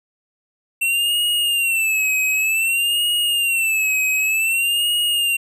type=tone with vibrato; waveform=square; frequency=2700 Hz; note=E7; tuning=41 cents sharp; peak=-17 dBFS; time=0.81-5.37 s; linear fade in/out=10 ms; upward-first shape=sine; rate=0.54 Hz; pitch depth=110 cents each way; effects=none